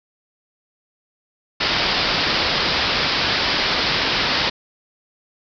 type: low-pass noise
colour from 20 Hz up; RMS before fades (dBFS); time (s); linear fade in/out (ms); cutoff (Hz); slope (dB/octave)
white; -20; 1.6-4.5; 10; 5200; 96
effects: none